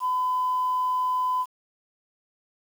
sine tone, 1009 Hz, B5, 37 cents sharp, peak -21 dBFS, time 0-1.46 s, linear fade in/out 50 ms, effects tanh soft clip ceiling -18 dBFS + 8-bit

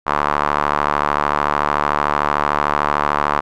sawtooth tone with band-pass filter, 73.42 Hz, D2, in tune, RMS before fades -18 dBFS, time 0.06-3.41 s, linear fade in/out 20 ms, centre 1100 Hz, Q 2.9, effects none

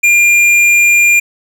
sine tone with tanh clipping, 2400 Hz, D7, 37 cents sharp, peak -7 dBFS, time 0.03-1.2 s, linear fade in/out 10 ms, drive 11 dB, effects none

